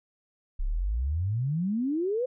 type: exponential sweep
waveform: sine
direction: up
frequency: 30.87 to 523.3 Hz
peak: -25 dBFS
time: 0.59-2.26 s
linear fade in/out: 10 ms
effects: none